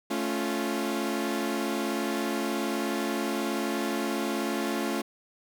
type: chord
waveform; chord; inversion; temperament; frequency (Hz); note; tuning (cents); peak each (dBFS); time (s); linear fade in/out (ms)
sawtooth; A augmented; none; equal with one note detuned; 218.4 / 277.2 / 349.2; A3 / C#4 / E#4; -13 / 0 / 0; -28; 0.1-5.02; 10
effects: none